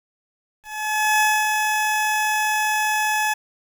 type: tone with ADSR envelope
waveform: 20% pulse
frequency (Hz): 855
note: A5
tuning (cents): -50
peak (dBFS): -10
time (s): 0.63-3.34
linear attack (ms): 570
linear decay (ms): 250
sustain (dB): -4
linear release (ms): 10
effects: 8-bit